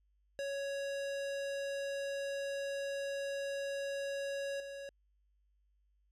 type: tone with level steps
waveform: square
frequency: 556 Hz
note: C#5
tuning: 5 cents sharp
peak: -37 / -44 dBFS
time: 0.39-4.89 s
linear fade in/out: 0 ms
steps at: 4.6 s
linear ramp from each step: 2 ms
effects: added 50 Hz sine -70 dBFS peak until 6.11 s + low-pass 8000 Hz 12 dB/octave